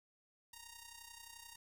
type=tone with amplitude modulation; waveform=5% pulse; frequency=932.3 Hz; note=A#5; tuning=in tune; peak=-38 dBFS; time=0.53-1.56 s; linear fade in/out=5 ms; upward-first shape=sine; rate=31.4 Hz; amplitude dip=60%; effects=11-bit